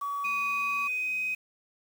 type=tone; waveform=sine; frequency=1135 Hz; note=C#6; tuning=41 cents sharp; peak=-29 dBFS; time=0.01-0.88 s; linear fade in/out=10 ms
type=tone with pitch glide; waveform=sine; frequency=2489 to 2514 Hz; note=D#7 to D#7; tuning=0 to +17 cents; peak=-27 dBFS; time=0.24-1.35 s; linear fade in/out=10 ms; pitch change=+17 cents; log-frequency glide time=0.44-1.13 s
effects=tanh soft clip ceiling -22 dBFS + 8-bit